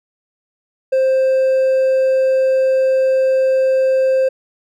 triangle tone with hard clipping, 526 Hz, C5, 9 cents sharp, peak -12 dBFS, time 0.92-4.29 s, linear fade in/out 10 ms, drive 5 dB, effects none

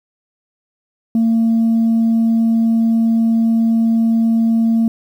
sine tone, 227.3 Hz, A#3, 43 cents flat, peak -9 dBFS, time 1.15-4.88 s, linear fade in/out 2 ms, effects tanh soft clip ceiling -9 dBFS + 8-bit

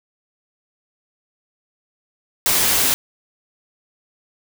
white noise, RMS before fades -17 dBFS, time 2.46-2.94 s, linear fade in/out 0 ms, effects none

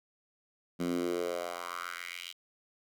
10% pulse tone with high-pass filter sweep, 87.31 Hz, F2, in tune, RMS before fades -36 dBFS, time 0.79-2.33 s, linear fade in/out 20 ms, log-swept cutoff 200 to 3200 Hz, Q 3.2, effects none

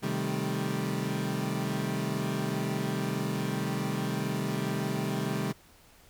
30% pulse chord, A half-diminished seventh, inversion first, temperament equal with one note detuned, 130.81 / 155.56 / 196 / 217.9 Hz, C3 / Eb3 / G3 / A3, 0 / 0 / 0 / -17 cents, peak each -32 / -32 / -31 / -34 dBFS, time 0.02-5.53 s, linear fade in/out 20 ms, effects pink hiss -58 dBFS RMS until 6.09 s

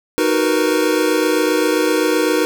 square chord, B major seventh, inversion first, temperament equal, 311.1 / 370 / 466.2 / 493.9 Hz, D#4 / F#4 / A#4 / B4, 0 / 0 / 0 / 0 cents, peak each -19 / -21 / -20 / -22 dBFS, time 0.18-2.45 s, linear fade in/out 0 ms, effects none

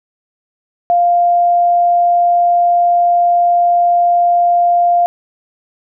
sine tone, 698.5 Hz, F5, in tune, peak -8 dBFS, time 0.9-5.06 s, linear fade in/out 0 ms, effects none

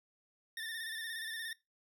25% pulse tone with vibrato, 1799 Hz, A6, 38 cents sharp, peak -36 dBFS, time 0.57-1.53 s, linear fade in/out 2 ms, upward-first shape square, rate 17 Hz, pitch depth 39 cents each way, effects noise-tail reverb RT60 0.2 s tail -19 dB re dry

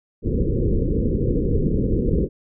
pink low-pass noise, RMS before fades -20 dBFS, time 0.22-2.29 s, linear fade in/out 50 ms, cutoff 510 Hz, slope 96 dB/octave, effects none

